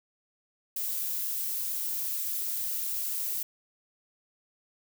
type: noise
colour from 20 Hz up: violet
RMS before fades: -32 dBFS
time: 0.76-3.43 s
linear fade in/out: 5 ms
effects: none